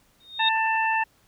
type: tone with exponential growth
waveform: sine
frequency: 3697 Hz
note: A#7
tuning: 15 cents flat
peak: -17 dBFS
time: 0.2-0.49 s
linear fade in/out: 5 ms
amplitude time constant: 61 ms
type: harmonic tone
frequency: 889 Hz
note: A5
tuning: 18 cents sharp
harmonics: 1 / 2 / 3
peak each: -23 / -26 / -28 dBFS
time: 0.39-1.04 s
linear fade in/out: 10 ms
effects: pink hiss -62 dBFS RMS until 1.27 s